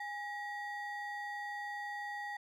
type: ring-modulated tone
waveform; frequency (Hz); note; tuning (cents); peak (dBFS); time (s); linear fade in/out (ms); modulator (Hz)
triangle; 1366; F6; -39; -34; 0-2.37; 5; 543
effects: none